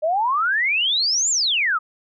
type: exponential two-way sweep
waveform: sine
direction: up then down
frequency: 596 to 7460 to 1205 Hz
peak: -17 dBFS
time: 0.02-1.79 s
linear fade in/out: 20 ms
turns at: 1.3 s
effects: none